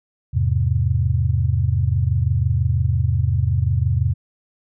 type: chord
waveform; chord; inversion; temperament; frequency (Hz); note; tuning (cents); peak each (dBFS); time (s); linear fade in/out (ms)
sine; E augmented; none; just; 82.41 / 103.01 / 128.76; E2 / G#2 / B#2; 0 / -14 / -27; -20; 0.33-4.14; 20
effects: none